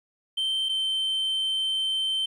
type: tone pair in turn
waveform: sine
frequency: 3117 / 3103 Hz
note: G7 / G7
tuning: -11 / -18 cents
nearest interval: unison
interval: 7 cents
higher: first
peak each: -21 dBFS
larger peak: neither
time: 0.37-0.69 / 0.69-2.26 s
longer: second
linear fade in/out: 10 ms
effects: tanh soft clip ceiling -23 dBFS + 10-bit